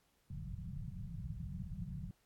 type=low-pass noise; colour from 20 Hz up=white; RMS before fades=-44 dBFS; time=0.3-2.11 s; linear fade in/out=2 ms; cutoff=190 Hz; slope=96 dB/octave; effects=pink hiss -75 dBFS RMS until 2.25 s + AAC 64 kbps